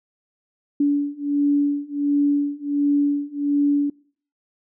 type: beating tone pair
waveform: sine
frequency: 286.5 / 287.9 Hz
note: D4 / D4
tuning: -43 / -34 cents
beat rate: 1.4 Hz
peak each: -21 / -20 dBFS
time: 0.8-3.9 s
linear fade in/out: 5 ms
effects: noise-tail reverb RT60 0.5 s tail -24 dB re dry